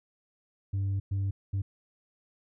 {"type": "tone bursts at uneven times", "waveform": "sine", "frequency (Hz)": 98, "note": "G2", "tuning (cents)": 0, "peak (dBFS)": -24, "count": 3, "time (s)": [[0.73, 1], [1.11, 1.31], [1.53, 1.62]], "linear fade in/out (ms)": 10, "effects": ["tanh soft clip ceiling -26 dBFS"]}